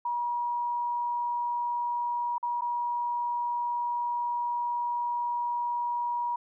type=tone with dropouts; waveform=sine; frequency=959 Hz; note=A#5; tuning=49 cents sharp; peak=-27 dBFS; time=0.05-6.36 s; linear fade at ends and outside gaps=5 ms; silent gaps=2.382-2.428 / 2.61-2.618 s; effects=none